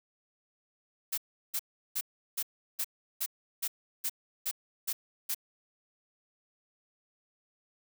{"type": "noise bursts", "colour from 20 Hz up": "blue", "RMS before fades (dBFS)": -32, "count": 11, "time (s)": [1.12, 5.347], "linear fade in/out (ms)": 10, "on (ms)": 57, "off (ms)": 360, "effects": []}